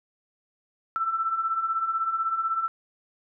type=beating tone pair; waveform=sine; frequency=1318 / 1334 Hz; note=E6 / E6; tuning=-1 / +20 cents; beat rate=16 Hz; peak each=-31 / -25 dBFS; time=0.96-2.68 s; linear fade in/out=0 ms; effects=none